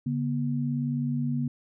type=tone pair together; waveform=sine; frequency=142.3 / 241.1 Hz; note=C#3 / B3; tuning=+46 / -41 cents; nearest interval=major sixth; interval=913 cents; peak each=-28 / -28 dBFS; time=0.06-1.48 s; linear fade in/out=5 ms; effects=none